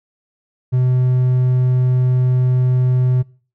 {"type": "tone", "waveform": "triangle", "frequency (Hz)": 126.8, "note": "B2", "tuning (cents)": 46, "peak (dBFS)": -10, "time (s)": [0.72, 3.23], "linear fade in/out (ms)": 20, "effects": ["noise-tail reverb RT60 0.4 s tail -22 dB re dry"]}